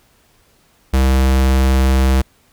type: tone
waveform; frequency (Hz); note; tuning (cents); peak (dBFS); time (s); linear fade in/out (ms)
square; 65.8; C2; +10; -11; 0.93-2.22; 10
effects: pink hiss -55 dBFS RMS until 2.52 s